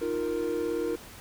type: chord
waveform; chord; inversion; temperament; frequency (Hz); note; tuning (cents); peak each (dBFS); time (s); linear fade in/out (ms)
triangle; Eb suspended second; none; equal; 311.1 / 349.2 / 466.2; Eb4 / F4 / Bb4; 0 / 0 / 0; -32 / -30 / -28; 0.01-0.96; 10
effects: pink hiss -47 dBFS RMS until 1.2 s